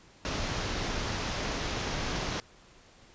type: low-pass noise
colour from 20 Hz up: pink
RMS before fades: -33 dBFS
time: 0.25-2.4 s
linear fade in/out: 0 ms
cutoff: 6600 Hz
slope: 48 dB/octave
effects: pink hiss -57 dBFS RMS until 3.14 s + resampled to 16000 Hz